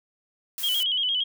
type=noise; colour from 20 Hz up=blue; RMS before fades=-33 dBFS; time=0.58-0.83 s; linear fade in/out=0 ms
type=tone with vibrato; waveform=sine; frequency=3116 Hz; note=G7; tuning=11 cents flat; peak=-22 dBFS; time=0.63-1.24 s; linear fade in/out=10 ms; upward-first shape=square; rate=8.7 Hz; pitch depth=70 cents each way
effects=none